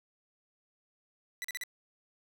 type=tone bursts; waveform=sawtooth; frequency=1976 Hz; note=B6; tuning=in tune; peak=-32 dBFS; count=4; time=1.42-1.636 s; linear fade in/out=0 ms; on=24 ms; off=40 ms; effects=none